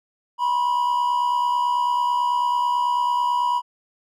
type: tone pair together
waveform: triangle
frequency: 973.9 / 1043 Hz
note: B5 / C6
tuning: -24 / -6 cents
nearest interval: minor second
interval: 118 cents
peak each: -17 / -26 dBFS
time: 0.38-3.62 s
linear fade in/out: 50 ms
effects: none